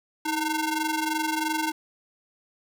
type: ring-modulated tone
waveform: sawtooth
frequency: 609 Hz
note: D#5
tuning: 37 cents flat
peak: -18 dBFS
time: 0.25-1.72 s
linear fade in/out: 10 ms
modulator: 293 Hz
effects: none